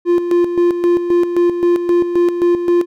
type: tone with tremolo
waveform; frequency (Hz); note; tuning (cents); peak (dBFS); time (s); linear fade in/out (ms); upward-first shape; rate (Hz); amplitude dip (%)
triangle; 348.6; F4; -3; -7; 0.05-2.86; 50; square; 3.8; 60
effects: none